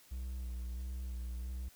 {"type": "tone with vibrato", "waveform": "triangle", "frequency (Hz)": 61.74, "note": "B1", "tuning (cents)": 0, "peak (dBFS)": -36, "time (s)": [0.11, 1.69], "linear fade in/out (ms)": 10, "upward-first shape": "square", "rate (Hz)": 1.5, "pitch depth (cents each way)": 34, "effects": ["white hiss -62 dBFS RMS until 1.75 s"]}